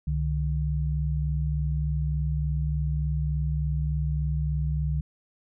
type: tone pair together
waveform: sine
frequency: 67 / 150.4 Hz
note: C2 / D3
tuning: +42 / +42 cents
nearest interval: octave + major second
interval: 1400 cents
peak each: -26 / -27 dBFS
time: 0.07-5.01 s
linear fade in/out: 5 ms
effects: none